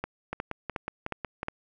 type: two click trains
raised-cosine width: 0.5 ms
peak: -16 / -17 dBFS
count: 5 / 7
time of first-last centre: 0.04-1.484 / 0.33-1.431 s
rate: 2.77 / 5.45 Hz
effects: none